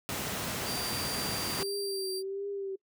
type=noise; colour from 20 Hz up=pink; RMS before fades=-34 dBFS; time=0.09-1.63 s; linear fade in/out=0 ms
type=tone; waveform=sawtooth; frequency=4709 Hz; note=D8; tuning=4 cents sharp; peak=-33 dBFS; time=0.64-2.23 s; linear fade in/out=50 ms
type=tone with vibrato; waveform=sine; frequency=390 Hz; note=G4; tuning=9 cents flat; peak=-33 dBFS; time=1.59-2.76 s; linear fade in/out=10 ms; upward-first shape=triangle; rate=1.4 Hz; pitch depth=61 cents each way
effects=noise-tail reverb RT60 0.1 s tail -23 dB re dry + high-pass 100 Hz 12 dB/octave